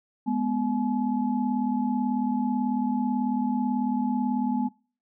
sine tone cluster, 209.3 / 247.5 / 853 Hz, G#3 / B3 / G#5, +14 / +4 / +46 cents, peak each -28 / -25 / -32 dBFS, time 0.26-4.69 s, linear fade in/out 20 ms, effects noise-tail reverb RT60 0.4 s tail -23 dB re dry

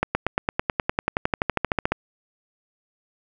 accelerating click train, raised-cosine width 0.5 ms, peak -5 dBFS, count 22, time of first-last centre 0.03-1.92 s, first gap 120 ms, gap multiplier 0.97, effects none

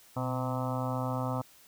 harmonic tone with a mistuned harmonic, 128.6 Hz, C3, 30 cents flat, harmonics 1 / 2 / 4 / 5 / 6 / 7 / 8 / 9 / 10, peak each -33 / -36 / -39 / -40 / -41 / -41 / -42 / -43 / -43 dBFS, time 0.16-1.42 s, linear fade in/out 10 ms, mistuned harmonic 1, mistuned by -66 cents, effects white hiss -58 dBFS RMS until 1.67 s

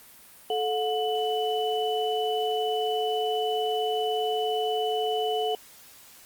sine tone cluster, 435.6 / 724 / 2983 Hz, A4 / F#5 / F#7, -17 / -38 / +13 cents, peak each -27 / -28 / -33 dBFS, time 0.5-5.55 s, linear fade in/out 2 ms, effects white hiss -51 dBFS RMS until 6.25 s + Opus 32 kbps

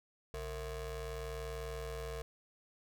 35% pulse ring-modulated tone, 198.8 Hz, G3, 25 cents sharp, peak -35 dBFS, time 0.34-2.22 s, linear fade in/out 0 ms, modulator 258 Hz, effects none

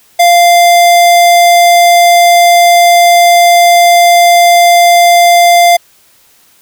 square tone, 695 Hz, F5, 9 cents flat, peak -3 dBFS, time 0.19-5.77 s, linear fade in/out 10 ms, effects white hiss -46 dBFS RMS until 6.61 s

